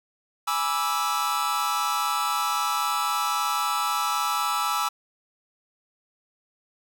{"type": "chord", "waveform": "45% pulse", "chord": "E dominant seventh", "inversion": "first", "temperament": "equal with one note detuned", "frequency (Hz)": [830.6, 978.7, 1174.7, 1318.5], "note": ["G#5", "B5", "D6", "E6"], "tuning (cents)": [0, -16, 0, 0], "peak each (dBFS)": [-31, -31, -30, -26], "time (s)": [0.47, 4.89], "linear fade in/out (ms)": 10, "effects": []}